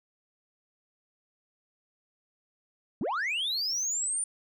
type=linear sweep; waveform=sine; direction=up; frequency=155.56 to 9300 Hz; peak=-25 dBFS; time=3.01-4.24 s; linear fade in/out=2 ms; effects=tanh soft clip ceiling -27 dBFS